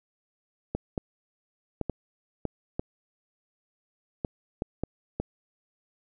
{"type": "clicks", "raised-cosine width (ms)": 2, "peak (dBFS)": -15, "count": 10, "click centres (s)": [0.75, 0.978, 1.813, 1.897, 2.453, 2.795, 4.248, 4.621, 4.836, 5.2], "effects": []}